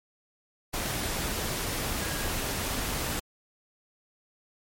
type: tone in noise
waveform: sine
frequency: 1641 Hz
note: G#6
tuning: 21 cents flat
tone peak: -41 dBFS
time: 2.01-2.29 s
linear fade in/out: 10 ms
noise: pink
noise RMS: -31 dBFS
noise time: 0.73-3.2 s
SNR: -13 dB
effects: MP3 64 kbps